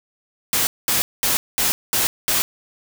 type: noise bursts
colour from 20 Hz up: white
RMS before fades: -19 dBFS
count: 6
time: 0.53-2.42 s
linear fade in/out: 0 ms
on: 140 ms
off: 210 ms
effects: none

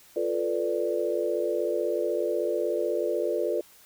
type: chord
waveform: sine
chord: B half-diminished seventh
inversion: second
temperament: equal with one note detuned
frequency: 349.2 / 437.7 / 493.9 / 587.3 Hz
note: F4 / A4 / B4 / D5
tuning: 0 / -9 / 0 / 0 cents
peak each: -30 dBFS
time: 0.16-3.61 s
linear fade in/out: 5 ms
effects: white hiss -55 dBFS RMS until 3.85 s

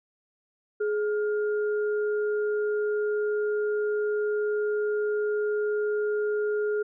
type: tone pair together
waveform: sine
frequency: 420.4 / 1414.1 Hz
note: G#4 / F6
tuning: +21 / +21 cents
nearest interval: octave + major sixth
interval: 2100 cents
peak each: -24 / -36 dBFS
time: 0.8-6.83 s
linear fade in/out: 10 ms
effects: none

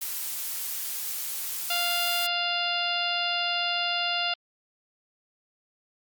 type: noise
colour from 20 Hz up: blue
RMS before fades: -32 dBFS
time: 0.01-2.27 s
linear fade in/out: 10 ms
type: harmonic tone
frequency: 698.5 Hz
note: F5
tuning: in tune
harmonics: 1 / 2 / 3 / 4 / 5 / 6 / 7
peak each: -32 / -33 / -38 / -29 / -33 / -36 / -35 dBFS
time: 1.7-4.34 s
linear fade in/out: 5 ms
effects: Opus 48 kbps

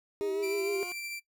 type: exponential sweep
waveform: 20% pulse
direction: up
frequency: 309.9 to 359.1 Hz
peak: -36 dBFS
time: 0.21-0.92 s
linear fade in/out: 0 ms
type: tone with vibrato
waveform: sine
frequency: 396.3 Hz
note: G4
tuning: 19 cents sharp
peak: -29 dBFS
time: 0.21-0.83 s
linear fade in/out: 0 ms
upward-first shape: triangle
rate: 6.6 Hz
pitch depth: 65 cents each way
type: tone with tremolo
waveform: sawtooth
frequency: 2349 Hz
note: D7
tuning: in tune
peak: -33 dBFS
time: 0.42-1.2 s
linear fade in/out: 20 ms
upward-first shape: sine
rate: 13 Hz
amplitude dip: 25%
effects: noise-tail reverb RT60 0.1 s tail -18 dB re dry

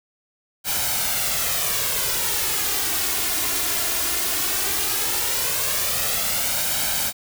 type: noise with flanger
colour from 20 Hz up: white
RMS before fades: -23 dBFS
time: 0.64-7.13 s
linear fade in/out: 50 ms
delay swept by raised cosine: 1.3 to 2.9 ms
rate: 0.16 Hz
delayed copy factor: +0.55
effects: none

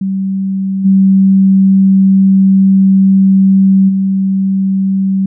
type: tone with level steps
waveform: sine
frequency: 192.7 Hz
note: G3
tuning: 29 cents flat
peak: -12 / -4 / -9 dBFS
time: 0.01-5.26 s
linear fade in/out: 5 ms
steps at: 0.84 / 3.88 s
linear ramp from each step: 20 ms
effects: none

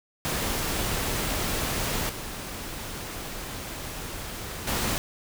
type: noise with level steps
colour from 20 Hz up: pink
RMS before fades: -28 / -36 / -27 dBFS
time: 0.25-4.98 s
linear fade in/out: 0 ms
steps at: 2.09 / 4.67 s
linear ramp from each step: 5 ms
effects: none

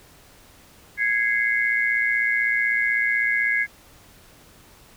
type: tone cluster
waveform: sine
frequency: 1660 / 2066 / 2182 Hz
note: G#6 / C7 / C#7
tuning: -1 / -22 / -28 cents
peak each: -22 / -23 / -26 dBFS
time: 0.97-3.67 s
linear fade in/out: 50 ms
effects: pink hiss -51 dBFS RMS until 4.96 s

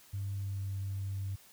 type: tone with pitch glide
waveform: sine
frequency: 99 to 97.58 Hz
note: G2 to G2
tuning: +18 to -7 cents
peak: -33 dBFS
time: 0.13-1.36 s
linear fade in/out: 10 ms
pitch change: -25 cents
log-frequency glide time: 0.34-0.62 s
effects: tanh soft clip ceiling -29 dBFS + white hiss -59 dBFS RMS until 1.52 s

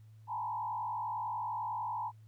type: tone with frequency modulation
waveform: sine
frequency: 920 Hz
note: A#5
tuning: 23 cents flat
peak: -34 dBFS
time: 0.27-2.12 s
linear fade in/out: 50 ms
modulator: 51 Hz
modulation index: 1.6
effects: added 109 Hz sine -53 dBFS peak until 2.27 s + pink hiss -75 dBFS RMS until 2.27 s

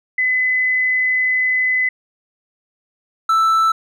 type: tone pair in turn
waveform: sine / triangle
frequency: 2017 / 1322.1 Hz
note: B6 / E6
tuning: +36 / +5 cents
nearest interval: perfect fifth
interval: 731 cents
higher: first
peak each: -14 / -10 dBFS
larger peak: second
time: 0.18-1.89 / 3.29-3.72 s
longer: first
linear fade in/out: 5 ms
effects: none

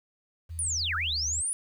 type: tone with pitch glide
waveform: sine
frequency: 82.41 to 75.57 Hz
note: E2 to D#2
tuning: 0 to -50 cents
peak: -35 dBFS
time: 0.49-1.42 s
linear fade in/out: 20 ms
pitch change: -150 cents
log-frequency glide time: 1.05-1.13 s
type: linear two-way sweep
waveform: sine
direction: down then up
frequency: 9980 to 1234 to 9980 Hz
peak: -27 dBFS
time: 0.59-1.53 s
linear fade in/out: 0 ms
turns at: 0.95 s
effects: 10-bit

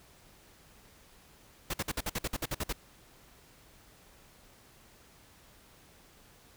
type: noise bursts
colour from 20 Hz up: pink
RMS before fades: -33 dBFS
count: 12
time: 1.7-2.727 s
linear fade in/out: 5 ms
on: 37 ms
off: 53 ms
effects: pink hiss -59 dBFS RMS until 6.56 s

